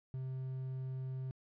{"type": "tone with quantisation", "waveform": "triangle", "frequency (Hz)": 130.81, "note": "C3", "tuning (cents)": 0, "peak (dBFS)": -36, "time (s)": [0.14, 1.31], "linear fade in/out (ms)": 0, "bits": 11, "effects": ["resampled to 11025 Hz"]}